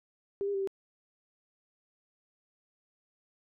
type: tone with pitch steps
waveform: sine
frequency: 397.8 / 403.5 / 390.8 / 388.6 Hz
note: G4 / G#4 / G4 / G4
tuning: +25 / -50 / -5 / -15 cents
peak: -29 dBFS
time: 0.41-0.674 s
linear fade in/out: 0 ms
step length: 66 ms
effects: none